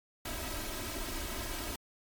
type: noise with comb filter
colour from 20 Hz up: pink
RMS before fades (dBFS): -38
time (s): 0.25-1.76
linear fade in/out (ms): 5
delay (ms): 3.1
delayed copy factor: +0.75
effects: MP3 96 kbps